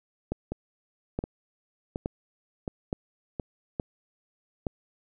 two click trains, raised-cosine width 2 ms, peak -15 / -18 dBFS, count 6 / 5, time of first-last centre 0.32-4.668 / 0.52-3.398 s, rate 1.15 / 1.39 Hz, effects none

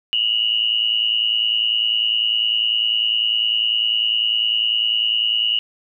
sine tone pair together, 2843 / 2953 Hz, F7 / F#7, +30 / -4 cents, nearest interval minor second, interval 66 cents, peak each -19 dBFS, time 0.13-5.59 s, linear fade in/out 0 ms, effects none

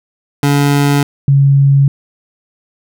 25% pulse / sine tone pair in turn, 142.7 / 138.88 Hz, D3 / C#3, -49 / +4 cents, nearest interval unison, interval 47 cents, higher first, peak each -5 dBFS, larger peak neither, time 0.43-1.03 / 1.28-1.88 s, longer neither, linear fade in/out 2 ms, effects none

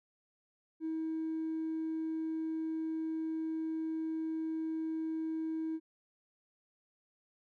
sine tone with hard clipping, 320 Hz, D#4, 49 cents sharp, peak -34 dBFS, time 0.8-5.8 s, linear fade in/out 50 ms, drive 1 dB, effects none

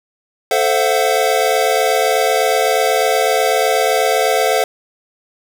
square chord, F# half-diminished seventh, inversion first, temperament equal with one note detuned, 440 / 523.3 / 671.9 / 740 Hz, A4 / C5 / E5 / F#5, 0 / 0 / +33 / 0 cents, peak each -19 dBFS, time 0.51-4.64 s, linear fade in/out 2 ms, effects none

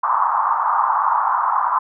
pink band-pass noise, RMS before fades -18 dBFS, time 0.03-1.79 s, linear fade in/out 10 ms, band 890 to 1200 Hz, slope 48 dB/octave, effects none

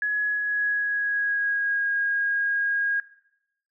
sine tone with pitch glide, 1684 to 1634.2 Hz, G#6 to G#6, +24 to -28 cents, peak -22 dBFS, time 0.02-3 s, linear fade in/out 2 ms, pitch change -52 cents, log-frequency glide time 0.23-1.89 s, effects noise-tail reverb RT60 0.8 s tail -17 dB re dry

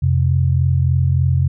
sine tone pair together, 88.21 / 131.6 Hz, F2 / C3, +18 / +10 cents, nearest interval perfect fifth, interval 692 cents, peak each -15 dBFS, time 0.02-1.48 s, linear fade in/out 10 ms, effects none

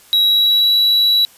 triangle tone with pitch glide, 3871 to 3918 Hz, B7 to B7, -35 to -15 cents, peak -9 dBFS, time 0.13-1.25 s, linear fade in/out 0 ms, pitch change +20 cents, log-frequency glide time 0.24-0.74 s, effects white hiss -46 dBFS RMS until 1.37 s + resampled to 32000 Hz

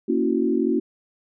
sine chord, F# dominant seventh, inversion first, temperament equal, 233.1 / 277.2 / 329.6 / 370 Hz, A#3 / C#4 / E4 / F#4, 0 / 0 / 0 / 0 cents, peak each -24 dBFS, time 0.08-0.8 s, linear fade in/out 10 ms, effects none

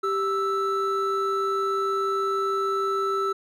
triangle tone pair together, 392 / 1318.5 Hz, G4 / E6, 0 / 0 cents, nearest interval octave + major sixth, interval 2100 cents, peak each -24 / -23 dBFS, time 0.03-3.33 s, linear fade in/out 10 ms, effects none

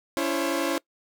sawtooth tone cluster, 284.1 / 335.6 / 538 Hz, C#4 / E4 / C5, +43 / +31 / +48 cents, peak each -25 / -24 / -25 dBFS, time 0.17-0.78 s, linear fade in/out 0 ms, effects noise-tail reverb RT60 0.1 s tail -23 dB re dry

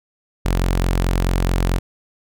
sawtooth tone, 44.6 Hz, F1, 37 cents sharp, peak -12 dBFS, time 0.45-1.79 s, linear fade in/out 10 ms, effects none

